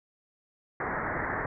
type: low-pass noise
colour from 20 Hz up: white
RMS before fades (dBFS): -32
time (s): 0.8-1.46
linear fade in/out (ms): 2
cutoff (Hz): 2000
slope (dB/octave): 96
effects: none